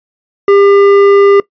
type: tone with hard clipping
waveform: sine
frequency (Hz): 400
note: G4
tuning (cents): +35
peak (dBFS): -5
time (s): 0.48-1.4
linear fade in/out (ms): 2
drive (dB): 10
effects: noise-tail reverb RT60 0.1 s tail -20 dB re dry + resampled to 11025 Hz